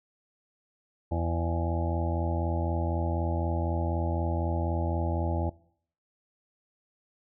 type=harmonic tone with a mistuned harmonic; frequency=84 Hz; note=E2; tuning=33 cents sharp; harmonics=1 / 2 / 3 / 4 / 6 / 7 / 8 / 9 / 10; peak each=-28 / -37 / -39 / -35 / -42 / -37 / -41 / -42 / -38 dBFS; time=1.11-5.5 s; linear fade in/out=10 ms; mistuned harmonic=9; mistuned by=+60 cents; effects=noise-tail reverb RT60 0.6 s tail -21 dB re dry